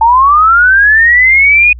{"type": "linear sweep", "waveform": "sine", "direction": "up", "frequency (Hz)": [878, 2489], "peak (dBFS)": -3, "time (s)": [0.01, 1.73], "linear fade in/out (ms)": 5, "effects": ["added 60 Hz sine -25 dBFS peak until 1.79 s"]}